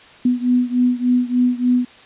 sine beating tone pair, 246.5 / 249.9 Hz, B3 / B3, -3 / +21 cents, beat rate 3.4 Hz, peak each -16 / -18 dBFS, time 0.25-1.85 s, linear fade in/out 5 ms, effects white hiss -44 dBFS RMS until 2.05 s + resampled to 8000 Hz

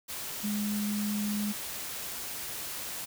sine tone in noise, 207.7 Hz, G#3, in tune, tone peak -29 dBFS, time 0.43-1.53 s, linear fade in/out 20 ms, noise white, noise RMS -38 dBFS, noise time 0.08-3.06 s, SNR +6 dB, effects none

